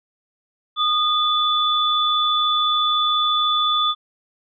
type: tone pair together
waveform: sine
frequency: 1229 / 3476 Hz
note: D#6 / A7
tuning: -22 / -22 cents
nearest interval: octave + tritone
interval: 1800 cents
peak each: -19 dBFS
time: 0.76-3.95 s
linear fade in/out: 50 ms
effects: none